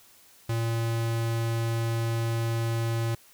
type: tone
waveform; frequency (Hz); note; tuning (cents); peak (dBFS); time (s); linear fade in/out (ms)
square; 114.9; A#2; -25; -26; 0.49-3.15; 5
effects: white hiss -56 dBFS RMS until 3.33 s